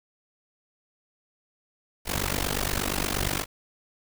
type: noise with amplitude modulation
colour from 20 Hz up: pink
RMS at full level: -24 dBFS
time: 2.05-3.46 s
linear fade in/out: 50 ms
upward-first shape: sine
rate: 48.5 Hz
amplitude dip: 95%
effects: none